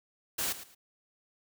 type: noise with echo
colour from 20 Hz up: white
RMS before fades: -32 dBFS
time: 0.38-0.53 s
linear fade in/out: 10 ms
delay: 110 ms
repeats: 2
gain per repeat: -13 dB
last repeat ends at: 0.75 s
effects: none